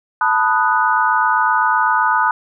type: chord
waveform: sine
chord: B dominant seventh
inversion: third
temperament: equal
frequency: 880 / 987.8 / 1244.5 / 1480 Hz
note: A5 / B5 / D#6 / F#6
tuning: 0 / 0 / 0 / 0 cents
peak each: -18 dBFS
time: 0.21-2.31 s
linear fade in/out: 2 ms
effects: none